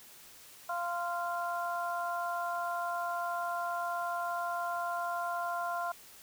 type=harmonic tone; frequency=346.9 Hz; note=F4; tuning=12 cents flat; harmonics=2 / 3 / 4; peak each=-35 / -37 / -38 dBFS; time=0.69-5.92 s; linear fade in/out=5 ms; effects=white hiss -54 dBFS RMS until 6.22 s